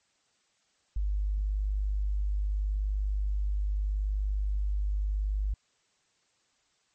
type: tone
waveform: sine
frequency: 50.4 Hz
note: G1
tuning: 49 cents sharp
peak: -26 dBFS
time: 0.96-5.54 s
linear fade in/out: 5 ms
effects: white hiss -71 dBFS RMS until 6.94 s + MP3 32 kbps